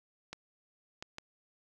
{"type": "clicks", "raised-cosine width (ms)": 0.2, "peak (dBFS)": -24, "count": 3, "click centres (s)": [0.33, 1.025, 1.184], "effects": []}